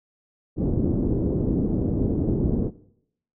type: low-pass noise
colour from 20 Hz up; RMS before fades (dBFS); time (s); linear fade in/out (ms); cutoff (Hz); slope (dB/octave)
white; -23; 0.56-2.71; 50; 350; 24
effects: noise-tail reverb RT60 0.7 s tail -18 dB re dry